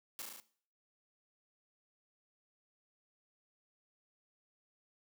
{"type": "noise with echo", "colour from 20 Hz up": "white", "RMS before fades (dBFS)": -43, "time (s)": [0.19, 0.22], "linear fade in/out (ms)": 0, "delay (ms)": 36, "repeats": 5, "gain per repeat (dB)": -2, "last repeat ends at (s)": 0.4, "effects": ["noise-tail reverb RT60 0.5 s tail -17 dB re dry", "high-pass 200 Hz 12 dB/octave"]}